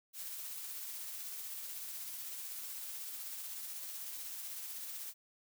blue noise with tremolo, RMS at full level -43 dBFS, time 0.13-5.14 s, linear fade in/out 50 ms, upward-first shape triangle, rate 16 Hz, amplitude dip 30%, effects none

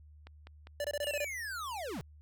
click train, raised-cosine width 0.3 ms, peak -34 dBFS, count 5, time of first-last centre 0.27-1.072 s, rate 4.99 Hz
square tone bursts, 583 Hz, D5, 13 cents flat, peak -33 dBFS, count 7, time 0.8-1.246 s, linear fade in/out 2 ms, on 44 ms, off 23 ms
square linear sweep, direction down, 2960 to 116.54 Hz, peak -38 dBFS, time 1.03-2.01 s, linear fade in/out 0 ms
effects added 75 Hz sine -53 dBFS peak until 2.21 s

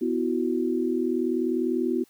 sine chord, B suspended fourth, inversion none, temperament equal with one note detuned, 250.1 / 329.6 / 370 Hz, B3 / E4 / F#4, +22 / 0 / 0 cents, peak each -27 dBFS, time 0.01-2.04 s, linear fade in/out 10 ms, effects white hiss -61 dBFS RMS until 2.09 s

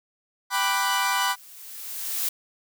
sawtooth chord, G major seventh, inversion none, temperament equal, 784 / 987.8 / 1174.7 / 1480 Hz, G5 / B5 / D6 / F#6, 0 / 0 / 0 / 0 cents, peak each -26 / -21 / -25 / -25 dBFS, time 0.5-1.36 s, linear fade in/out 50 ms
blue noise with exponential growth, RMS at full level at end -25 dBFS, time 0.77-2.29 s, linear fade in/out 5 ms, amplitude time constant 330 ms
effects none

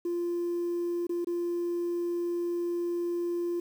sine tone with dropouts, 346.6 Hz, F4, 13 cents flat, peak -26 dBFS, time 0.05-3.6 s, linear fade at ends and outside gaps 5 ms, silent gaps 1.069-1.093 / 1.246-1.27 s, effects tanh soft clip ceiling -26 dBFS + 9-bit

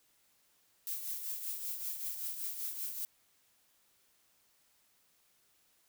violet noise with tremolo, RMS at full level -37 dBFS, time 0.87-3.05 s, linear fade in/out 0 ms, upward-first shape triangle, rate 5.2 Hz, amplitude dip 60%, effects white hiss -71 dBFS RMS until 5.88 s

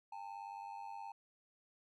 triangle ring-modulated tone, 854 Hz, G#5, 48 cents sharp, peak -40 dBFS, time 0.12-1.12 s, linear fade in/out 5 ms, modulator 49.4 Hz, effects none

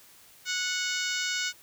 harmonic tone, 736 Hz, F#5, 9 cents flat, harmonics 2 / 3 / 4 / 5 / 6 / 7 / 8 / 9 / 10, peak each -33 / -35 / -36 / -37 / -38 / -38 / -39 / -40 / -40 dBFS, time 0.45-1.53 s, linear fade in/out 50 ms, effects white hiss -55 dBFS RMS until 1.62 s

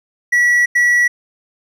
triangle tone bursts at uneven times, 1939 Hz, B6, 32 cents flat, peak -8 dBFS, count 2, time 0.32-0.66 / 0.75-1.08 s, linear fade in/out 10 ms, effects none

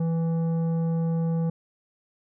sine tone with tanh clipping, 165 Hz, E3, 2 cents sharp, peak -24 dBFS, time 0-1.5 s, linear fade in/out 5 ms, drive 10 dB, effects none

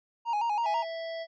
triangle tone with vibrato, 882 Hz, A5, 4 cents sharp, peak -24 dBFS, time 0.25-0.85 s, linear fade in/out 50 ms, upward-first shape square, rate 6.1 Hz, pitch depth 97 cents each way
harmonic tone, 659.3 Hz, E5, in tune, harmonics 1 / 3 / 5 / 7 / 8, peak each -34 / -44 / -48 / -51 / -52 dBFS, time 0.63-1.27 s, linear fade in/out 50 ms
effects resampled to 16000 Hz

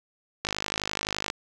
click train, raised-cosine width 0.2 ms, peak -10 dBFS, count 45, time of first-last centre 0.45-1.301 s, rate 51.7 Hz, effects none

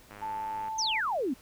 click train, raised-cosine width 0.5 ms, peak -31 dBFS, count 60, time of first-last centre 0.11-0.683 s, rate 103 Hz
sine tone, 880 Hz, A5, in tune, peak -32 dBFS, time 0.21-1.01 s, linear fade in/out 20 ms
sine exponential sweep, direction down, 6530 to 233.1 Hz, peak -27 dBFS, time 0.78-1.34 s, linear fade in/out 10 ms
effects pink hiss -56 dBFS RMS until 1.41 s

